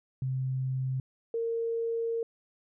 sine tone pair in turn, 130.81 / 459.7 Hz, C3 / A#4, 0 / -24 cents, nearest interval octave + minor seventh, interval 2176 cents, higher second, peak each -28 dBFS, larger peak neither, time 0.22-1 / 1.34-2.23 s, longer second, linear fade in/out 2 ms, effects none

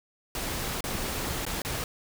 pink noise with dropouts, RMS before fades -32 dBFS, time 0.35-1.84 s, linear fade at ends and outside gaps 1 ms, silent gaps 0.807-0.84 / 1.452-1.465 / 1.619-1.649 s, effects none

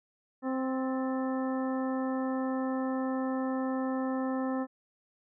harmonic tone with a mistuned harmonic, 261.6 Hz, C4, in tune, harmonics 1 / 2 / 3 / 4 / 5 / 7, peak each -30 / -36 / -40 / -42 / -44 / -47 dBFS, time 0.42-4.67 s, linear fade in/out 50 ms, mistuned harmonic 7, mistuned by -56 cents, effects none

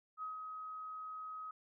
sine tone with ADSR envelope, 1266 Hz, D#6, 30 cents sharp, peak -39 dBFS, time 0.17-1.51 s, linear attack 54 ms, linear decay 140 ms, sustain -4 dB, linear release 4 ms, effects none

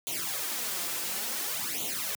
white noise with flanger, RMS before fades -33 dBFS, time 0.07-2.15 s, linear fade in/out 0 ms, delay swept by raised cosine 0.29 to 5.99 ms, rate 0.57 Hz, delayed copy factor +0.9, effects high-pass 150 Hz 12 dB/octave

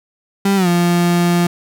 35% pulse tone with pitch glide, 197.4 to 173.84 Hz, G3 to F3, +12 to -8 cents, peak -10 dBFS, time 0.45-1.47 s, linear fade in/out 5 ms, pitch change -220 cents, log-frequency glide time 0.56-0.68 s, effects none

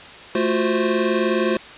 square tone cluster, 218.7 / 349 / 368.6 / 522 Hz, A3 / F4 / F#4 / C5, -10 / -1 / -7 / -4 cents, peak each -24 dBFS, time 0.35-1.57 s, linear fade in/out 2 ms, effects white hiss -39 dBFS RMS until 1.77 s + resampled to 8000 Hz

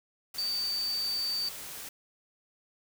sine tone in noise, 4601 Hz, D8, 36 cents flat, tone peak -29 dBFS, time 0.38-1.49 s, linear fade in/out 5 ms, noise white, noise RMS -42 dBFS, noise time 0.34-1.89 s, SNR +10 dB, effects none

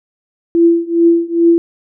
sine tone with tremolo, 337.4 Hz, E4, 40 cents sharp, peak -4 dBFS, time 0.55-1.58 s, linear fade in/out 0 ms, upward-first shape triangle, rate 2.4 Hz, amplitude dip 95%, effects none

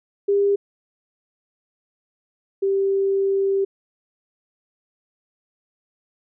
sine tone pair in turn, 401.5 / 391.4 Hz, G4 / G4, +41 / -3 cents, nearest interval unison, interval 44 cents, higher first, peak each -15 / -17 dBFS, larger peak first, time 0.28-0.56 / 2.62-3.65 s, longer second, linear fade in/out 10 ms, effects none

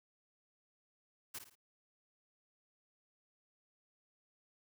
white noise with echo, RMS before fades -44 dBFS, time 1.34-1.39 s, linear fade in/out 10 ms, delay 55 ms, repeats 3, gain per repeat -8 dB, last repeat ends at 1.555 s, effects none

